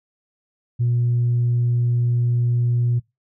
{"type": "tone", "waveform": "sine", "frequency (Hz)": 120.4, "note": "B2", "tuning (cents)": -44, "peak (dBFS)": -15, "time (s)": [0.79, 3], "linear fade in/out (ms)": 20, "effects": ["noise-tail reverb RT60 0.2 s tail -22 dB re dry", "tanh soft clip ceiling -13 dBFS"]}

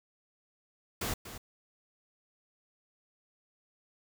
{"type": "noise with echo", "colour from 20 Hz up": "pink", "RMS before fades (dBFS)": -34, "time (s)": [1.01, 1.14], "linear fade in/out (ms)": 5, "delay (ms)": 240, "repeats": 1, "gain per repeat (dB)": -11, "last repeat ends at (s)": 1.38, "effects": []}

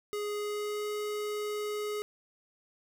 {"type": "tone with pitch glide", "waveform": "square", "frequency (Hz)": [415.3, 419.2], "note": ["G#4", "G#4"], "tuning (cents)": [0, 16], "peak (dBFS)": -33, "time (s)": [0.13, 2.02], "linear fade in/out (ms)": 0, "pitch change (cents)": 16, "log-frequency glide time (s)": [0.34, 0.89], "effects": []}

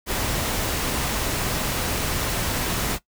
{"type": "noise", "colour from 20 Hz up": "pink", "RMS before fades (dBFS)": -25, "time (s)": [0.06, 2.99], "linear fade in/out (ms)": 50, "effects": ["noise-tail reverb RT60 0.1 s tail -17 dB re dry"]}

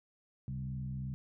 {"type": "tone with frequency modulation", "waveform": "sine", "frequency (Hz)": 133.1, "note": "C3", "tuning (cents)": 30, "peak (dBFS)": -36, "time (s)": [0.48, 1.14], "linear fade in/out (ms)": 0, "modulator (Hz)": 62.8, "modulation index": 0.83, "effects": []}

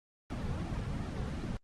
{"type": "noise with flanger", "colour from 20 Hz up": "brown", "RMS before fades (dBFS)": -36, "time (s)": [0.3, 1.57], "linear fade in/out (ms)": 2, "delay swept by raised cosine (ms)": [1.9, 3.3], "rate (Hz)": 2.7, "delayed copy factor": -0.8, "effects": ["low-pass 7000 Hz 12 dB/octave", "Opus 24 kbps"]}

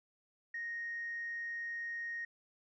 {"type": "tone", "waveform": "sine", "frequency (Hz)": 1864.7, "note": "A#6", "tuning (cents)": 0, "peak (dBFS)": -37, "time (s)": [0.54, 2.25], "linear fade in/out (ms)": 5, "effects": ["tanh soft clip ceiling -33 dBFS"]}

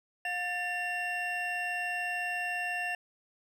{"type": "tone cluster", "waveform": "triangle", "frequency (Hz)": [715, 1774, 2747], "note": ["F5", "A6", "F7"], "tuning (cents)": [41, 14, -29], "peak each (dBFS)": [-35, -33, -34], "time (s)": [0.25, 2.95], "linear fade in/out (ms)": 2, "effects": []}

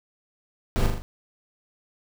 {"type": "noise with echo", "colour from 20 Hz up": "brown", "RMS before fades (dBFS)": -22, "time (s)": [0.76, 0.86], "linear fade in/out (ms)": 0, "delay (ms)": 40, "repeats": 4, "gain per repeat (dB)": -4, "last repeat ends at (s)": 1.02, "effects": []}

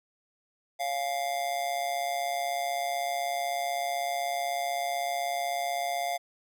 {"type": "tone with amplitude modulation", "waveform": "square", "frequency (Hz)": 698.5, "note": "F5", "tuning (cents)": 0, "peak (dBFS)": -26, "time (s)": [0.79, 6.18], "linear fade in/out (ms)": 20, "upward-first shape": "sine", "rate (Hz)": 136, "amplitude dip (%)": 70, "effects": []}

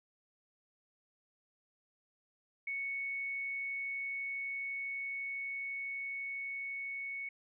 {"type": "tone with level ramp", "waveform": "sine", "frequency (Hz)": 2217, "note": "C#7", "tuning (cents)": 0, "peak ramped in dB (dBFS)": [-35, -38], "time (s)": [2.67, 7.29], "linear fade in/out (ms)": 5, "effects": []}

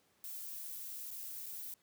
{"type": "noise with dropouts", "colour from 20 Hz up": "violet", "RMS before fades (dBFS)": -45, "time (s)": [0.24, 1.74], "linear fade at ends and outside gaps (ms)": 1, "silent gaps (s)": [[1.107, 1.112], [1.46, 1.464]], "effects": ["pink hiss -72 dBFS RMS until 1.82 s", "high-pass 150 Hz 12 dB/octave"]}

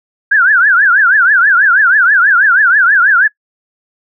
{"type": "tone with vibrato", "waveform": "sine", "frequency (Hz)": 1550, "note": "G6", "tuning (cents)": -20, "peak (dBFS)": -5, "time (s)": [0.31, 3.28], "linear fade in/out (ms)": 10, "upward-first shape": "triangle", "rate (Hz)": 6.2, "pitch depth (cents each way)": 240, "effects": ["noise-tail reverb RT60 0.1 s tail -23 dB re dry"]}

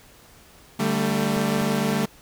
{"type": "chord", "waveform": "sawtooth", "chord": "D suspended fourth", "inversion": "none", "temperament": "equal with one note detuned", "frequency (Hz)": [146.83, 196, 223.2], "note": ["D3", "G3", "A3"], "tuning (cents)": [0, 0, 25], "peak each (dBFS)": [-24, -21, -20], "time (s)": [0.79, 2.06], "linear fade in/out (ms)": 10}
{"type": "clicks", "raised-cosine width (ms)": 5, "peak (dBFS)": [-29, -30], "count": 2, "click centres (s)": [1.367, 1.615]}
{"effects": ["pink hiss -51 dBFS RMS until 2.21 s"]}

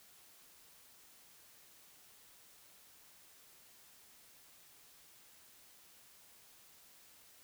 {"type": "silence", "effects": ["white hiss -62 dBFS RMS until 7.43 s"]}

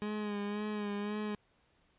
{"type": "tone with vibrato", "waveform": "30% pulse", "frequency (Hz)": 207.7, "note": "G#3", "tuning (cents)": 0, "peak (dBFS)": -32, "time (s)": [0.02, 1.35], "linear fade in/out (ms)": 0, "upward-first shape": "sine", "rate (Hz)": 1.9, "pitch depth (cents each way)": 36, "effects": ["pink hiss -71 dBFS RMS until 1.98 s", "resampled to 8000 Hz"]}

